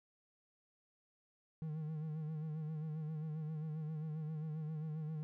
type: tone with vibrato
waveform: triangle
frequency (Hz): 155.56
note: D#3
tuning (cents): 0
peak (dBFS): -37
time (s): 1.62-5.23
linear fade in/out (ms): 0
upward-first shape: sine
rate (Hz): 7.5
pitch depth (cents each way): 52
effects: none